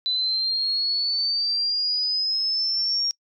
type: exponential sweep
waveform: sine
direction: up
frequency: 3991 to 5588 Hz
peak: -21 dBFS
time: 0.06-3.11 s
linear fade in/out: 0 ms
effects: noise-tail reverb RT60 0.1 s tail -26 dB re dry